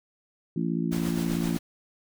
harmonic tone, 56.8 Hz, A#1, 44 cents flat, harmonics 3 / 4 / 5 / 6, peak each -28 / -30 / -32 / -34 dBFS, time 0.56-1.57 s, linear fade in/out 5 ms
pink noise with tremolo, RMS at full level -36 dBFS, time 0.91-1.59 s, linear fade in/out 20 ms, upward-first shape sine, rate 7.7 Hz, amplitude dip 40%
effects none

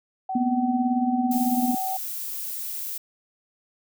sine tone, 759 Hz, F#5, 44 cents sharp, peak -26 dBFS, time 0.29-1.97 s, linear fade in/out 5 ms
sine tone with tremolo, 245.7 Hz, B3, 9 cents flat, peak -18 dBFS, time 0.35-1.75 s, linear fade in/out 5 ms, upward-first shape sine, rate 18 Hz, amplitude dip 70%
violet noise, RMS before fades -32 dBFS, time 1.31-2.98 s, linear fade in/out 5 ms
effects none

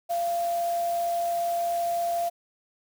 sine tone in noise, 688 Hz, F5, 26 cents flat, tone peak -24 dBFS, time 0.09-2.3 s, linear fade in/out 20 ms, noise white, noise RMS -42 dBFS, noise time 0.09-2.3 s, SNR +15 dB, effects none

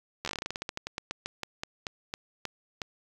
slowing click train, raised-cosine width 0.2 ms, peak -16 dBFS, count 25, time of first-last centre 0.25-2.818 s, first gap 12 ms, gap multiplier 1.16, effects 8-bit

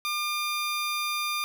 15% pulse tone, 1200 Hz, D6, 37 cents sharp, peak -21 dBFS, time 0.05-1.44 s, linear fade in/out 0 ms, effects none

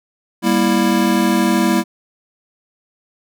square chord, E diminished, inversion first, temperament just, 197.78 / 237.3 / 329.6 Hz, G3 / Bb3 / E4, +16 / +31 / 0 cents, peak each -18 dBFS, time 0.42-1.84 s, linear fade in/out 50 ms, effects none

